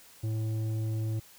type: tone with tanh clipping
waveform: sine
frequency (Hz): 110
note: A2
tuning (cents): 0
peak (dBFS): -30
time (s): 0.23-1.2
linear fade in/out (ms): 10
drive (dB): 9
effects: white hiss -55 dBFS RMS until 1.38 s